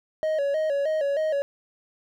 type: tone with vibrato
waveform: triangle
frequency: 593 Hz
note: D5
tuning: 17 cents sharp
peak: -20 dBFS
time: 0.23-1.42 s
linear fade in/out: 0 ms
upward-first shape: square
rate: 3.2 Hz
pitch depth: 94 cents each way
effects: none